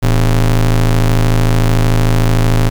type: ring-modulated tone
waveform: square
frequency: 69.3 Hz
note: C#2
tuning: in tune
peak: -6 dBFS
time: 0.02-2.7 s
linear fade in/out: 20 ms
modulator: 42.6 Hz
effects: 7-bit